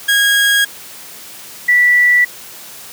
30% pulse / sine tone pair in turn, 1640 / 1959.9 Hz, G#6 / B6, -22 / -14 cents, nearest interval minor third, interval 308 cents, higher second, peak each -7 dBFS, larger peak neither, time 0.08-0.65 / 1.68-2.25 s, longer neither, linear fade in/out 10 ms, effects white hiss -34 dBFS RMS until 2.92 s + high-pass 100 Hz 12 dB/octave

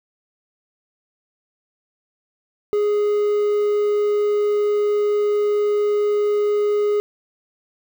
triangle tone with quantisation, 415.3 Hz, G#4, in tune, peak -14 dBFS, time 2.73-7 s, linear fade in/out 0 ms, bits 7, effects none

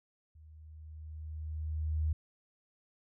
sine tone with level ramp, 77.78 Hz, D#2, in tune, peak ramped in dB -53 to -27 dBFS, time 0.35-2.13 s, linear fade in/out 5 ms, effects none

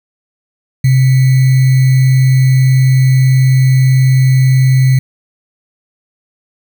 sine tone with sample-and-hold, 130.81 Hz, C3, in tune, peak -5 dBFS, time 0.84-4.99 s, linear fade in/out 5 ms, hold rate 2100 Hz, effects none

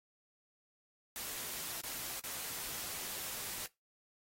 white noise with dropouts, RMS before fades -42 dBFS, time 1.16-3.66 s, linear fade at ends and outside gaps 0 ms, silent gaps 1.808-1.836 / 2.196-2.239 s, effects noise-tail reverb RT60 0.2 s tail -20 dB re dry + AAC 48 kbps

